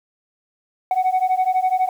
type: beating tone pair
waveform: sine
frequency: 739 / 751 Hz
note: F#5 / F#5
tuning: -2 / +26 cents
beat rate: 12 Hz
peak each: -17 dBFS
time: 0.91-1.89 s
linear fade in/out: 2 ms
effects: tanh soft clip ceiling -13 dBFS + 8-bit